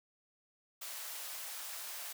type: high-pass noise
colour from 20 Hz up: white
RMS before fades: -44 dBFS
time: 0.81-2.13 s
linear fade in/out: 10 ms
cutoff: 560 Hz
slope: 24 dB/octave
effects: none